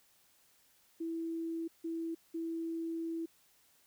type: tone bursts at uneven times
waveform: sine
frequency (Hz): 329.6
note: E4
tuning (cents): 0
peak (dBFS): -35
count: 3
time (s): 1-1.68 / 1.84-2.15 / 2.34-3.26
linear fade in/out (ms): 10
effects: white hiss -68 dBFS RMS until 3.86 s